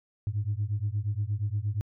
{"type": "beating tone pair", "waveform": "sine", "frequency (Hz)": [99.7, 108.2], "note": ["G2", "A2"], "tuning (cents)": [30, -29], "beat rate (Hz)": 8.5, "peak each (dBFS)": -29, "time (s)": [0.27, 1.81], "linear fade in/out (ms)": 0, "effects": ["tanh soft clip ceiling -21 dBFS"]}